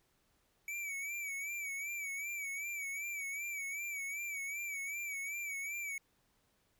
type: tone with vibrato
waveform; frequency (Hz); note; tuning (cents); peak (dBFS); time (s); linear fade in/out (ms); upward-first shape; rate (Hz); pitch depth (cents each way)
square; 2286; D7; -47; -39; 0.68-5.98; 2; sine; 2.6; 70
effects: pink hiss -75 dBFS RMS until 6.79 s